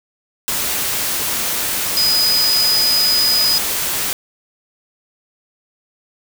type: tone in noise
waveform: sine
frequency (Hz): 4978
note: D#8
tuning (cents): 0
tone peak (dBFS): -13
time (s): 1.97-3.58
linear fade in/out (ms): 0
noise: white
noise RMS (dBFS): -20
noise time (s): 0.48-4.13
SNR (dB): +4
effects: none